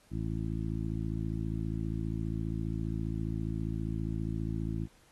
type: harmonic tone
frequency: 54.9 Hz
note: A1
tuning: 3 cents flat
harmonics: 1 / 2 / 3 / 4 / 5 / 6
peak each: -37 / -36 / -37 / -41 / -42 / -42 dBFS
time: 0.1-4.88 s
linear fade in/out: 50 ms
effects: pink hiss -64 dBFS RMS until 5.11 s + AAC 32 kbps